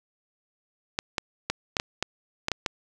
clicks, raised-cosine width 0.2 ms, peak -8 dBFS, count 9, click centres 0.989 / 1.182 / 1.5 / 1.768 / 1.799 / 2.026 / 2.484 / 2.517 / 2.662 s, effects none

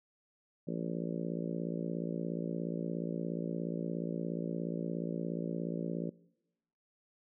harmonic tone, 57 Hz, A#1, 38 cents flat, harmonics 3 / 4 / 5 / 6 / 7 / 8 / 9 / 10, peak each -38 / -40 / -42 / -44 / -45 / -46 / -47 / -48 dBFS, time 0.67-6.1 s, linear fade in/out 10 ms, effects noise-tail reverb RT60 0.9 s tail -22 dB re dry

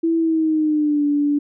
sine tone with pitch glide, 329.6 to 290.3 Hz, E4 to D4, 0 to -20 cents, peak -15 dBFS, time 0.03-1.39 s, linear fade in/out 10 ms, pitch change -220 cents, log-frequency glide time 0.17-1.05 s, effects none

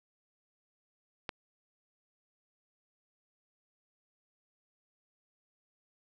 click, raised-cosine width 0.3 ms, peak -19 dBFS, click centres 1.292 s, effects none

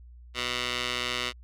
15% pulse tone with band-pass filter, 123.47 Hz, B2, in tune, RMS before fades -31 dBFS, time 0.34-1.33 s, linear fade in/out 50 ms, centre 3100 Hz, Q 1.4, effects added 60 Hz sine -46 dBFS peak until 1.43 s

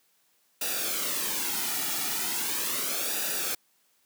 white noise with flanger, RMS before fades -30 dBFS, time 0.61-3.55 s, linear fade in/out 5 ms, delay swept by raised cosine 0.93 to 1.93 ms, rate 0.38 Hz, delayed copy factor -0.65, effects white hiss -68 dBFS RMS until 4.05 s + high-pass 150 Hz 12 dB/octave

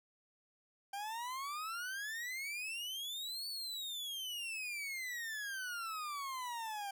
40% pulse exponential two-way sweep, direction up then down, 784 to 4512 to 784 Hz, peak -39 dBFS, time 0.93-6.91 s, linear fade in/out 5 ms, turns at 3.48 s, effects none

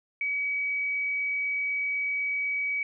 sine tone, 2272 Hz, C#7, 42 cents sharp, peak -26 dBFS, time 0.21-2.83 s, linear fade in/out 2 ms, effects none

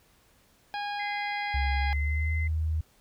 harmonic tone, 820 Hz, G#5, 22 cents flat, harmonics 1 / 2 / 3 / 4 / 5 / 6, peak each -32 / -38 / -42 / -44 / -46 / -48 dBFS, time 0.74-1.93 s, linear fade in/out 0 ms
sine tone, 2060 Hz, C7, 28 cents flat, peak -34 dBFS, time 0.99-2.48 s, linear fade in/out 10 ms
sine tone with pitch glide, 68.8 to 79.03 Hz, C#2 to D#2, -12 to +28 cents, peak -25 dBFS, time 1.54-2.81 s, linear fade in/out 5 ms, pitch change +240 cents, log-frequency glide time 1.8-2.32 s
effects pink hiss -63 dBFS RMS until 3 s

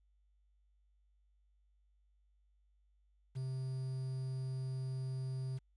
triangle tone with quantisation, 130.81 Hz, C3, in tune, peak -35 dBFS, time 3.35-5.59 s, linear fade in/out 20 ms, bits 10, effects added 50 Hz sine -69 dBFS peak until 5.76 s + resampled to 24000 Hz

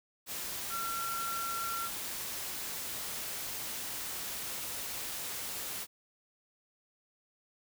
sine tone in noise, 1363 Hz, F6, 43 cents flat, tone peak -35 dBFS, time 0.69-1.9 s, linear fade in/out 50 ms, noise white, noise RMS -39 dBFS, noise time 0.26-5.87 s, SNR +1 dB, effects none

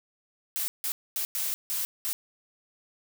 blue noise bursts at uneven times, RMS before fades -30 dBFS, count 6, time 0.56-0.68 / 0.84-0.92 / 1.16-1.25 / 1.35-1.54 / 1.7-1.85 / 2.05-2.13 s, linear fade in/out 0 ms, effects none

